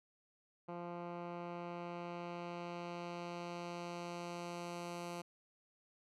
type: tone with low-pass filter sweep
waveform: 10% pulse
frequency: 173.5 Hz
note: F3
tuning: 11 cents flat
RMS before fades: -45 dBFS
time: 0.68-5.22 s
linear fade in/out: 10 ms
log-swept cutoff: 1400 to 11000 Hz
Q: 0.76
effects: none